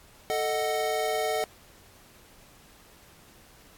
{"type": "chord", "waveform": "square", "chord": "D# diminished", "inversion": "second", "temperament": "equal", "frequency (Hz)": [440, 622.3, 740], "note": ["A4", "D#5", "F#5"], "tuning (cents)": [0, 0, 0], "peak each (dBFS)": -31, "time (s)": [0.3, 1.44], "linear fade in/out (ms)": 0, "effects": ["pink hiss -55 dBFS RMS until 3.77 s", "AAC 64 kbps"]}